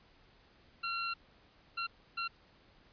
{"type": "tone bursts at uneven times", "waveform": "20% pulse", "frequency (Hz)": 1369, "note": "F6", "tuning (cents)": -35, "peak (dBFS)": -29, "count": 3, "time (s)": [[0.83, 1.14], [1.77, 1.87], [2.17, 2.28]], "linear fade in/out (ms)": 10, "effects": ["pink hiss -64 dBFS RMS until 2.92 s", "resampled to 11025 Hz"]}